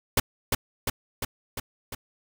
pink noise with echo, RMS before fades -20 dBFS, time 0.17-0.2 s, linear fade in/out 5 ms, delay 350 ms, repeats 5, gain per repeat -3 dB, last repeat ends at 1.95 s, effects none

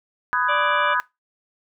sine chord, G# minor seventh, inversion first, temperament just, 996.7 / 1245.9 / 1495.1 / 1661.2 Hz, B5 / D#6 / F#6 / G#6, +16 / +2 / +18 / 0 cents, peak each -24 dBFS, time 0.33-1 s, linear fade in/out 0 ms
harmonic tone, 587.3 Hz, D5, in tune, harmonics 1 / 2 / 4 / 5 / 6, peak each -26 / -29 / -32 / -33 / -34 dBFS, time 0.48-0.95 s, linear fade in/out 20 ms
effects noise-tail reverb RT60 0.2 s tail -20 dB re dry

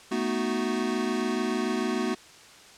square chord, B dominant seventh, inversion third, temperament equal, 220 / 246.9 / 311.1 / 370 Hz, A3 / B3 / D#4 / F#4, 0 / 0 / 0 / 0 cents, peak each -32 / -31 / -35 / -31 dBFS, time 0.11-2.15 s, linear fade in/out 10 ms, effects white hiss -50 dBFS RMS until 2.77 s + low-pass 7000 Hz 12 dB/octave

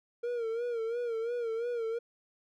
triangle tone with vibrato, 466.2 Hz, A#4, in tune, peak -29 dBFS, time 0.23-1.99 s, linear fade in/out 10 ms, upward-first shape sine, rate 2.9 Hz, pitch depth 75 cents each way, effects none

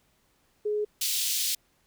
sine tone, 420 Hz, G#4, 19 cents sharp, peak -25 dBFS, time 0.65-0.85 s, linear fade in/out 10 ms
pink high-pass noise, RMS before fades -28 dBFS, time 1.01-1.55 s, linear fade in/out 5 ms, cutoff 3200 Hz, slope 24 dB/octave
effects pink hiss -68 dBFS RMS until 1.86 s

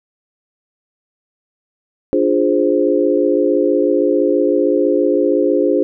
sine chord, D half-diminished seventh, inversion none, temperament equal, 293.7 / 349.2 / 415.3 / 523.3 Hz, D4 / F4 / Ab4 / C5, 0 / 0 / 0 / 0 cents, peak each -17 dBFS, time 2.13-5.83 s, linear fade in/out 0 ms, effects none

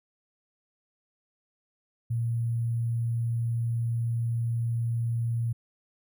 sine tone with sample-and-hold, 116.54 Hz, A#2, in tune, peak -25 dBFS, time 2.1-5.53 s, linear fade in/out 10 ms, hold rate 11025 Hz, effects none

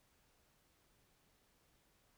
silence, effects pink hiss -74 dBFS RMS until 2.17 s

